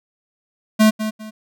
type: tone with echo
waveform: square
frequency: 216.5 Hz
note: A3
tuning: 28 cents flat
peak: -10 dBFS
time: 0.79-0.91 s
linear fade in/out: 20 ms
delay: 200 ms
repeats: 2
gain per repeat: -11 dB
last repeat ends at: 1.31 s
effects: none